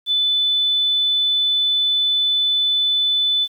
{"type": "tone", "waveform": "sine", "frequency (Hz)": 3500, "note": "A7", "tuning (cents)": -10, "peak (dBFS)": -15, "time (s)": [0.06, 3.48], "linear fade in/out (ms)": 50, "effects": ["8-bit"]}